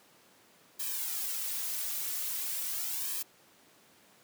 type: noise with flanger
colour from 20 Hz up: blue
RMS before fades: -35 dBFS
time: 0.79-3.23 s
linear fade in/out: 10 ms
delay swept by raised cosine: 1.4 to 3.9 ms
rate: 0.42 Hz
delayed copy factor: -0.95
effects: pink hiss -61 dBFS RMS until 4.23 s + high-pass 200 Hz 12 dB/octave